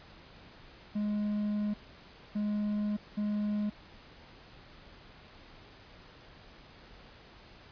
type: tone bursts at uneven times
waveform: triangle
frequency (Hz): 208.6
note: G#3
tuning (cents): +8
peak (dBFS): -27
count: 3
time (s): 0.95-1.74 / 2.35-2.97 / 3.17-3.7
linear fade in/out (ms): 10
effects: pink hiss -54 dBFS RMS until 7.71 s + resampled to 11025 Hz